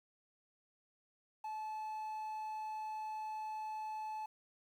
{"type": "tone with quantisation", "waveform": "triangle", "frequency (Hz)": 865, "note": "A5", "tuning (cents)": -30, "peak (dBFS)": -38, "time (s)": [1.44, 4.26], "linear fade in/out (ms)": 5, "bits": 11, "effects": []}